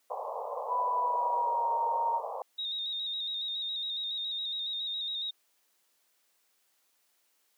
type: band-pass noise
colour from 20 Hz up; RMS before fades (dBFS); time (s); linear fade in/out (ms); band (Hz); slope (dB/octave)
pink; -37; 0.1-2.42; 2; 460 to 1100; 96
type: tone with pitch glide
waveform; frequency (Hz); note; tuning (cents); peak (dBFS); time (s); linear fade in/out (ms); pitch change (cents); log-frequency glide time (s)
sine; 989 to 928.1; B5 to A#5; +2 to -8; -27; 0.67-2.21; 50; -110; 0.96-1.74
type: tone with vibrato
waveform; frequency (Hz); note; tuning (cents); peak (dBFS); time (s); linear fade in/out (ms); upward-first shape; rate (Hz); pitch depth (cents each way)
sine; 3729; A#7; 0; -32; 2.58-5.31; 10; square; 7.2; 36
effects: white hiss -72 dBFS RMS until 7.57 s + high-pass 300 Hz 12 dB/octave